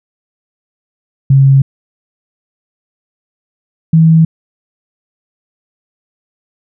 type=tone pair in turn; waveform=sine; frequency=136.1 / 161.85 Hz; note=C#3 / E3; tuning=-31 / -31 cents; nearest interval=minor third; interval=300 cents; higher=second; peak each=-3 dBFS; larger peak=neither; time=1.3-1.62 / 3.93-4.25 s; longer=neither; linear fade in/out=5 ms; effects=none